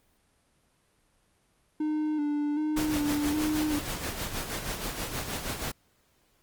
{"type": "tone with vibrato", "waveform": "triangle", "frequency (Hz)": 300, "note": "D4", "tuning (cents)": 37, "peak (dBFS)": -24, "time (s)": [1.8, 3.79], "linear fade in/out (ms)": 5, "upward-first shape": "square", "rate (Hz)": 1.3, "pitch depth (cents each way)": 34}
{"type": "noise with tremolo", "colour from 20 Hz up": "pink", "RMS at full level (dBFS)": -32, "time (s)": [2.76, 5.72], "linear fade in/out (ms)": 10, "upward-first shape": "sine", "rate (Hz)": 6.3, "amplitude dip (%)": 55}
{"effects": ["pink hiss -68 dBFS RMS until 6.42 s", "Opus 32 kbps"]}